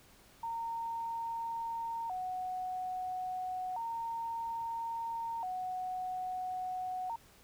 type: tone with vibrato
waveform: sine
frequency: 824 Hz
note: G#5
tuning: 14 cents flat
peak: -35 dBFS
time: 0.43-7.16 s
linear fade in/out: 5 ms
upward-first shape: square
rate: 0.3 Hz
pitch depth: 190 cents each way
effects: pink hiss -61 dBFS RMS until 7.43 s